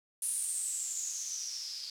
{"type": "noise with low-pass filter sweep", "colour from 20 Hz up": "violet", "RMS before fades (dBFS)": -37, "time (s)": [0.22, 1.9], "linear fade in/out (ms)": 2, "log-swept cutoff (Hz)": [9900, 4700], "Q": 9.3, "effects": []}